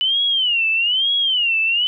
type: tone with vibrato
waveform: sine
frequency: 2960 Hz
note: F#7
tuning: in tune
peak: -15 dBFS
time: 0.01-1.87 s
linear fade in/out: 0 ms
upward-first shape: sine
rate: 1.1 Hz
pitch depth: 200 cents each way
effects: none